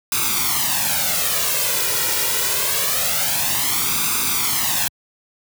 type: noise with flanger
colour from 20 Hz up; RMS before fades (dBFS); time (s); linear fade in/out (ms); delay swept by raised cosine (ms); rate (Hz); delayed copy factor
white; -20; 0.12-4.88; 2; 0.81 to 2.11; 0.25; +0.75
effects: high-pass 80 Hz 12 dB/octave